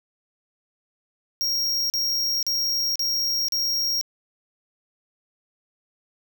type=tone bursts; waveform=square; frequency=5588 Hz; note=F8; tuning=in tune; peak=-22 dBFS; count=5; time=1.41-4.012 s; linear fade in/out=0 ms; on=490 ms; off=38 ms; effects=none